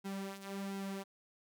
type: tone with flanger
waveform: sawtooth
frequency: 196 Hz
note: G3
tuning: in tune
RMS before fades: -42 dBFS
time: 0.04-1.04 s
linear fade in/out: 20 ms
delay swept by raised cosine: 1.7 to 5.1 ms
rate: 1.4 Hz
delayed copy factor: -0.6
effects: none